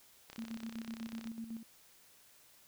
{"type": "click train", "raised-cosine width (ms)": 0.2, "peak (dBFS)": -31, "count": 33, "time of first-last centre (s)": [0.3, 1.273], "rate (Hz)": 32.9}
{"type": "tone with tremolo", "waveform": "sine", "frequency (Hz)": 226.8, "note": "A#3", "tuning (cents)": -47, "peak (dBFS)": -39, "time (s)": [0.38, 1.63], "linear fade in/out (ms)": 2, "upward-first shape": "square", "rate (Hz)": 8, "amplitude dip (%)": 60}
{"effects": ["white hiss -63 dBFS RMS until 2.67 s"]}